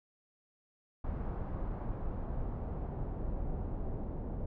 brown noise with low-pass filter sweep, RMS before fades -37 dBFS, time 1.04-4.46 s, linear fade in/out 5 ms, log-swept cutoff 1100 to 670 Hz, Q 1.2, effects none

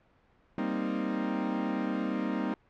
40% pulse chord, C minor seventh, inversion second, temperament equal, 196 / 233.1 / 261.6 / 311.1 Hz, G3 / Bb3 / C4 / Eb4, 0 / 0 / 0 / 0 cents, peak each -34 dBFS, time 0.58-2.54 s, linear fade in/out 2 ms, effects pink hiss -65 dBFS RMS until 2.69 s + low-pass 2000 Hz 12 dB/octave

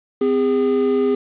triangle tone pair together, 256.4 / 407 Hz, C4 / G#4, -35 / -35 cents, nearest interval minor sixth, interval 800 cents, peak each -18 / -14 dBFS, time 0.21-1.15 s, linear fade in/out 5 ms, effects resampled to 8000 Hz + 7-bit

